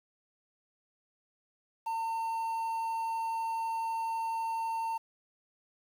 triangle tone with quantisation, 906 Hz, A#5, 50 cents flat, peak -29 dBFS, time 1.86-4.98 s, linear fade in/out 10 ms, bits 9, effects none

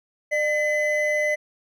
triangle tone pair together, 602 / 2023 Hz, D5 / B6, +43 / +41 cents, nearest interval octave + major sixth, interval 2098 cents, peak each -21 dBFS, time 0.31-1.36 s, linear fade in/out 20 ms, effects none

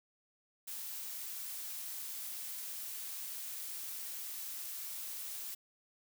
blue noise, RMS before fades -43 dBFS, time 0.67-5.55 s, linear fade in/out 10 ms, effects none

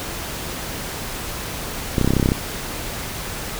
clicks, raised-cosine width 3 ms, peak -4 dBFS, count 12, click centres 1.982 / 2.013 / 2.046 / 2.076 / 2.106 / 2.136 / 2.167 / 2.198 / 2.228 / 2.259 / 2.289 / 2.319 s, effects pink hiss -29 dBFS RMS until 3.59 s

